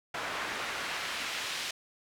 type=noise with band-pass filter sweep; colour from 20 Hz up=pink; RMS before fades=-36 dBFS; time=0.14-1.71 s; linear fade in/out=5 ms; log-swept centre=1300 to 3400 Hz; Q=0.85; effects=none